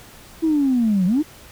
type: linear two-way sweep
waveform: sine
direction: down then up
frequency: 330.4 to 174.61 to 325.9 Hz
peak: -14 dBFS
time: 0.42-1.23 s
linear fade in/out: 20 ms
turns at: 1.06 s
effects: tanh soft clip ceiling -10 dBFS + pink hiss -44 dBFS RMS until 1.51 s